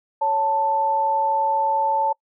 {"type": "tone pair together", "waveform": "sine", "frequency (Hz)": [557, 884.2], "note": ["C#5", "A5"], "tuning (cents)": [8, 8], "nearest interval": "minor sixth", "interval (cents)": 800, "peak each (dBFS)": [-26, -18], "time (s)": [0.21, 2.13], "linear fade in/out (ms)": 10, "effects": ["noise-tail reverb RT60 0.1 s tail -26 dB re dry"]}